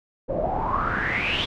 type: noise with low-pass filter sweep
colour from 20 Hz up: pink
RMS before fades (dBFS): -25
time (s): 0.28-1.46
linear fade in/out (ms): 20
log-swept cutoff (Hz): 520 to 3400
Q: 8.5
effects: none